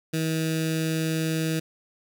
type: tone with notch filter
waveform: 15% pulse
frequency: 160 Hz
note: D#3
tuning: 49 cents sharp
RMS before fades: -26 dBFS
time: 0.13-1.6 s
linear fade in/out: 10 ms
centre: 880 Hz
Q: 0.52
effects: none